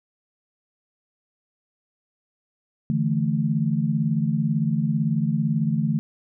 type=chord; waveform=sine; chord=D suspended second; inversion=none; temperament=equal; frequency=146.83 / 164.81 / 220 Hz; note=D3 / E3 / A3; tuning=0 / 0 / 0 cents; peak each=-24 dBFS; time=2.9-5.99 s; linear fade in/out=0 ms; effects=none